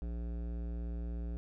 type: tone with hard clipping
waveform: sine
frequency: 58.3 Hz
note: A#1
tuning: 1 cent sharp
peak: -38 dBFS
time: 0.02-1.37 s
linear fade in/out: 0 ms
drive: 15 dB
effects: none